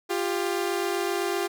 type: tone pair together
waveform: sawtooth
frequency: 349.2 / 397 Hz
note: F4 / G4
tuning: 0 / +22 cents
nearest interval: major second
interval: 222 cents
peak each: -24 dBFS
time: 0.09-1.48 s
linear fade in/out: 20 ms
effects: none